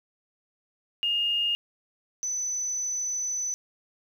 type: tone pair in turn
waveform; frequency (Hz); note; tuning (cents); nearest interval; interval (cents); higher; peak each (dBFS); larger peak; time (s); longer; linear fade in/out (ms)
sine; 2837 / 6011; F7 / F#8; +27 / +26; octave + minor second; 1299; second; -23 / -27; first; 1.03-1.55 / 2.23-3.54; second; 0
effects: 9-bit